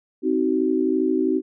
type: chord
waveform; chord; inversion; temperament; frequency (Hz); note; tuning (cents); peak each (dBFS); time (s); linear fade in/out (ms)
sine; C diminished; none; just; 261.6 / 314 / 376.7; C4 / Eb4 / Gb4; 0 / +16 / +31; -23 / -22 / -22; 0.22-1.42; 50
effects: none